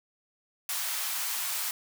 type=high-pass noise; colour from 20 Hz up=white; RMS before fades=-32 dBFS; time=0.69-1.71 s; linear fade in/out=2 ms; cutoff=760 Hz; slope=24 dB/octave; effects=none